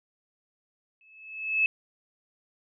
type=tone with exponential growth; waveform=sine; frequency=2600 Hz; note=E7; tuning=24 cents flat; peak=-18 dBFS; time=1.01-1.66 s; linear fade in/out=1 ms; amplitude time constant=140 ms; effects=none